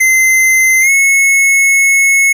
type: tone with pitch glide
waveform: square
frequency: 2067 to 2190 Hz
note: C7 to C#7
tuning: -22 to -22 cents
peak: -7 dBFS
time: 0-2.33 s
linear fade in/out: 10 ms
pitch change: +100 cents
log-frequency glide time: 0.81-0.9 s
effects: none